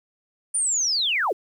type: linear sweep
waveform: sine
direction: down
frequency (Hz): 9450 to 293.7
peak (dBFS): -20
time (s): 0.54-1.33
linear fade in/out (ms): 10
effects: 9-bit